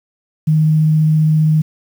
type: tone with vibrato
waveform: sine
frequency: 155.56 Hz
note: D#3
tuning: in tune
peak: -9 dBFS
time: 0.47-1.62 s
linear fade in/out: 10 ms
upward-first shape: triangle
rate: 15 Hz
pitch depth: 9 cents each way
effects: 7-bit